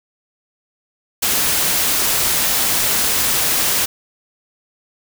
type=noise; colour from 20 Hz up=white; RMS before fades=-17 dBFS; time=1.22-3.86 s; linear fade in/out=10 ms; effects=none